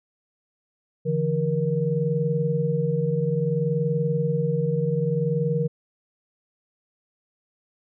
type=tone cluster; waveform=sine; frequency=145.8 / 166.4 / 472.8 Hz; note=D3 / E3 / A#4; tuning=-12 / +17 / +24 cents; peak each=-25 dBFS; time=1.05-5.68 s; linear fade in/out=20 ms; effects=none